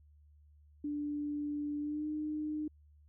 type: tone with pitch glide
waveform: sine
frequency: 293.3 to 304.2 Hz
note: D4 to D#4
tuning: -2 to -39 cents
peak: -34 dBFS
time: 0.84-2.68 s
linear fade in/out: 5 ms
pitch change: +63 cents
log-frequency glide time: 1.8-2.07 s
effects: added 74 Hz sine -59 dBFS peak until 3.08 s